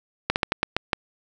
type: slowing click train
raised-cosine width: 0.3 ms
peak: -4 dBFS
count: 7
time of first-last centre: 0.3-0.932 s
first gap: 59 ms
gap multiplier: 1.23
effects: none